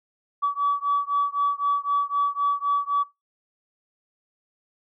sine beating tone pair, 1142 / 1145.9 Hz, D6 / D6, -49 / -43 cents, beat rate 3.9 Hz, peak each -23 dBFS, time 0.42-3.04 s, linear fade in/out 20 ms, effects noise-tail reverb RT60 0.2 s tail -21 dB re dry + tanh soft clip ceiling -14 dBFS

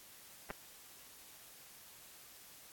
clicks, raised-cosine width 0.5 ms, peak -27 dBFS, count 2, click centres 0.503 / 0.508 s, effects white hiss -57 dBFS RMS until 2.72 s + AAC 64 kbps

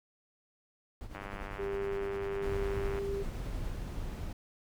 brown noise with tremolo, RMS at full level -42 dBFS, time 1.01-3.7 s, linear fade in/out 0 ms, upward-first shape sine, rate 9.9 Hz, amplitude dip 60%
click train, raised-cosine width 0.5 ms, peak -27 dBFS, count 184, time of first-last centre 1.15-2.987 s, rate 99.6 Hz
sine tone, 396.9 Hz, G4, 22 cents sharp, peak -33 dBFS, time 1.58-3.24 s, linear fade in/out 20 ms
brown noise, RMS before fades -38 dBFS, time 2.42-4.33 s, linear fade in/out 5 ms
effects none

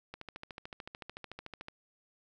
click train, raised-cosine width 0.3 ms, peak -27 dBFS, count 22, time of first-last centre 0.14-1.684 s, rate 13.6 Hz, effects none

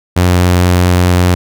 sawtooth tone, 89.5 Hz, F2, 43 cents sharp, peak -3 dBFS, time 0.16-1.35 s, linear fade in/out 10 ms, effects none

